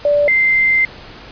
sine tone pair in turn, 583 / 2084 Hz, D5 / C7, -13 / -7 cents, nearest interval octave + minor seventh, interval 2206 cents, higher second, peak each -10 dBFS, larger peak neither, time 0.05-0.28 / 0.28-0.85 s, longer second, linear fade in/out 2 ms, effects pink hiss -36 dBFS RMS until 1.31 s + resampled to 11025 Hz

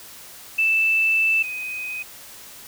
sine tone pair in turn, 2644 / 2508 Hz, E7 / D#7, +5 / +13 cents, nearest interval minor second, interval 92 cents, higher first, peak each -16 / -27 dBFS, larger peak first, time 0.58-1.43 / 1.43-2.03 s, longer first, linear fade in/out 10 ms, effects white hiss -42 dBFS RMS until 2.67 s

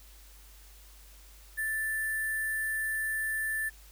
sine tone with sample-and-hold, 1760 Hz, A6, in tune, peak -29 dBFS, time 1.57-3.7 s, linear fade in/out 20 ms, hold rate 11025 Hz, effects added 50 Hz sine -52 dBFS peak until 3.91 s + white hiss -57 dBFS RMS until 3.91 s

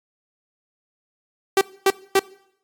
sawtooth tone bursts, 388 Hz, G4, 18 cents flat, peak -9 dBFS, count 3, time 1.57-2.193 s, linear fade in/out 2 ms, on 41 ms, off 250 ms, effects noise-tail reverb RT60 0.7 s tail -21 dB re dry + AAC 64 kbps

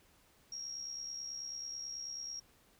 sine tone with amplitude modulation, 5600 Hz, F8, 4 cents sharp, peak -38 dBFS, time 0.52-2.4 s, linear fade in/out 5 ms, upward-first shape sine, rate 69.2 Hz, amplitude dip 55%, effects pink hiss -67 dBFS RMS until 2.79 s

